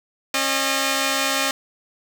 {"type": "tone pair together", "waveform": "5% pulse", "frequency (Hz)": [271.3, 609], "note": ["C#4", "D#5"], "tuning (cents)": [-37, -37], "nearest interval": "octave + major second", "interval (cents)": 1400, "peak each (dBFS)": -11, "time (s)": [0.34, 1.51], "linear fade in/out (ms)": 2, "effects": []}